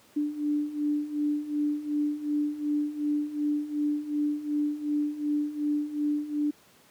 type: beating tone pair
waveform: sine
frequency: 293.7 / 296.4 Hz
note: D4 / D4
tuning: 0 / +16 cents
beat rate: 2.7 Hz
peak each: -31 / -27 dBFS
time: 0.16-6.51 s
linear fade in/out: 10 ms
effects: pink hiss -58 dBFS RMS until 6.9 s + high-pass 150 Hz 12 dB/octave